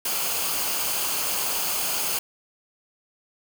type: noise with comb filter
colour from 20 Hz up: white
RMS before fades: -26 dBFS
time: 0.05-2.19 s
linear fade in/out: 5 ms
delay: 0.53 ms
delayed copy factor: -0.5
effects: none